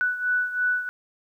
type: beating tone pair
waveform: sine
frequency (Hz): 1483 / 1486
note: F#6 / F#6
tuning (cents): +4 / +7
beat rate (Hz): 3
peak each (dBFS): -23 / -28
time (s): 0.01-0.89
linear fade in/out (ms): 0
effects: 10-bit